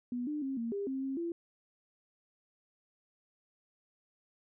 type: tone with pitch steps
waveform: sine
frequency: 244.9 / 299.2 / 269 / 231.2 / 401.3 / 266.3 / 268.8 / 339.2 Hz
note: B3 / D4 / C4 / A#3 / G4 / C4 / C4 / E4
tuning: -14 / +32 / +48 / -14 / +41 / +31 / +47 / +50 cents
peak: -33 dBFS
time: 0.12-1.32 s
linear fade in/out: 2 ms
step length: 150 ms
effects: none